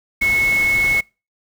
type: tone in noise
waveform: sine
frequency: 2192 Hz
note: C#7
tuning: 20 cents flat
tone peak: -14 dBFS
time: 0.21-1.01 s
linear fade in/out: 10 ms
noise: pink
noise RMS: -29 dBFS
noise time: 0.21-1.01 s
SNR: +12 dB
effects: noise-tail reverb RT60 0.3 s tail -25 dB re dry